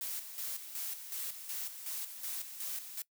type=noise with tremolo; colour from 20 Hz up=blue; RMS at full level=-39 dBFS; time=0.01-3.02 s; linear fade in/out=2 ms; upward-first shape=square; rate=2.7 Hz; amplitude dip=60%; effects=noise-tail reverb RT60 0.1 s tail -21 dB re dry